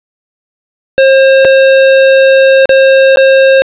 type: tone with dropouts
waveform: square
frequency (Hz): 535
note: C5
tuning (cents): +38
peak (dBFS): -3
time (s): 0.98-3.62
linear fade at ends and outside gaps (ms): 0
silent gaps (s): 1.448-1.452 / 2.656-2.693 / 3.159-3.172
effects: resampled to 8000 Hz + 7-bit